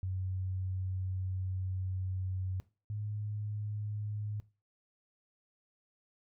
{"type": "tone pair in turn", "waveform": "sine", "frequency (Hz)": [93.5, 104.95], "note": ["F#2", "G#2"], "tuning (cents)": [19, 19], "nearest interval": "major second", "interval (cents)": 200, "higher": "second", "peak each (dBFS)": [-33, -35], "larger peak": "first", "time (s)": [[0.03, 2.6], [2.9, 4.4]], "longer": "first", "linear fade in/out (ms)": 0, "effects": ["noise-tail reverb RT60 0.3 s tail -18 dB re dry"]}